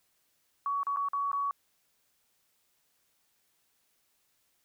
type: tone with dropouts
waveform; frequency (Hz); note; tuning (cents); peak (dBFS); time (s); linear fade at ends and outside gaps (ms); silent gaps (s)
sine; 1126; C#6; +27; -28; 0.66-1.51; 1; 0.832-0.868 / 0.962-0.97 / 1.086-1.133 / 1.316-1.33
effects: white hiss -73 dBFS RMS until 4.64 s